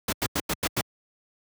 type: noise bursts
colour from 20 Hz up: pink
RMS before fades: -25 dBFS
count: 6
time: 0.08-0.812 s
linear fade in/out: 5 ms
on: 47 ms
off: 90 ms
effects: high-pass 80 Hz 12 dB/octave